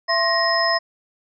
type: tone cluster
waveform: sine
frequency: 670 / 1058 / 1879 / 5140 Hz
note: E5 / C6 / A#6 / E8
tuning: +28 / +19 / +13 / -45 cents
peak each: -22 dBFS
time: 0.08-0.79 s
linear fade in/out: 20 ms
effects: none